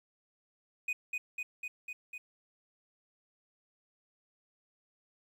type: tone with echo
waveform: triangle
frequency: 2489 Hz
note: D#7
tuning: in tune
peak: -29 dBFS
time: 0.88-0.93 s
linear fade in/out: 5 ms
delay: 250 ms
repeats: 5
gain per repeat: -2 dB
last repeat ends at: 2.18 s
effects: 11-bit